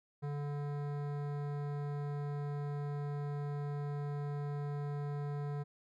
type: tone with hard clipping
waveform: sine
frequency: 144.7 Hz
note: D3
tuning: 25 cents flat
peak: -38 dBFS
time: 0.22-5.64 s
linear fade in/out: 20 ms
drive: 16 dB
effects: none